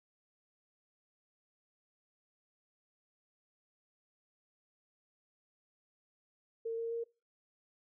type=tone with pitch steps; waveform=sine; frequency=455.6 / 459.8 / 464.1 Hz; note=A#4 / A#4 / A#4; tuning=-40 / -24 / -8 cents; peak=-34 dBFS; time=6.65-7.04 s; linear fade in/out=10 ms; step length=130 ms; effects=noise-tail reverb RT60 0.3 s tail -23 dB re dry